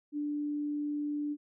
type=tone; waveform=sine; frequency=294.1 Hz; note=D4; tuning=3 cents sharp; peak=-31 dBFS; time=0.12-1.37 s; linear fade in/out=50 ms; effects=none